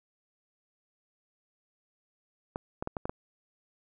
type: clicks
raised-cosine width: 1 ms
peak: -19 dBFS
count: 6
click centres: 2.559 / 2.825 / 2.874 / 2.968 / 3.055 / 3.095 s
effects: none